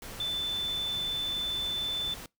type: tone in noise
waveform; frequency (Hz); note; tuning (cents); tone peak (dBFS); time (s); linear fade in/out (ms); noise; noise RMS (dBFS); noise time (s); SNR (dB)
sine; 3520; A7; 0; -29; 0.2-2.14; 2; pink; -43; 0.02-2.26; +11
effects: noise-tail reverb RT60 0.2 s tail -24 dB re dry